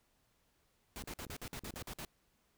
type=noise bursts; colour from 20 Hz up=pink; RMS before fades=-45 dBFS; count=10; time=0.96-2.049 s; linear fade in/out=0 ms; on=63 ms; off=51 ms
type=clicks; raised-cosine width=3 ms; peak=-37 dBFS; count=12; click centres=1.038 / 1.111 / 1.267 / 1.299 / 1.357 / 1.452 / 1.531 / 1.572 / 1.637 / 1.697 / 1.739 / 1.824 s
effects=pink hiss -75 dBFS RMS until 2.57 s